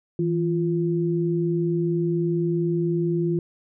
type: tone pair together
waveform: sine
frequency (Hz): 163.5 / 346.4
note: E3 / F4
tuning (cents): -14 / -14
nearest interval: octave + minor second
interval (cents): 1300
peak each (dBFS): -23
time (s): 0.19-3.39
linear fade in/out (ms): 2
effects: none